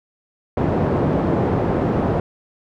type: band-pass noise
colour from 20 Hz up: pink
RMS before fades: -19 dBFS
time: 0.57-2.2 s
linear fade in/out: 2 ms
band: 110 to 670 Hz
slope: 12 dB/octave
effects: none